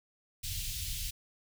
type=band-stop noise; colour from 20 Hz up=pink; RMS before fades=-37 dBFS; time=0.43-1.11 s; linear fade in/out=10 ms; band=110 to 2900 Hz; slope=24 dB/octave; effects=none